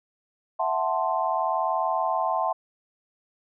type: chord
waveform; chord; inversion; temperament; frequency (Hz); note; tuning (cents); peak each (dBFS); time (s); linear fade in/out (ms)
sine; F# half-diminished seventh; third; equal; 659.3 / 740 / 880 / 1046.5; E5 / F#5 / A5 / C6; 0 / 0 / 0 / 0; -28; 0.59-2.53; 10
effects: none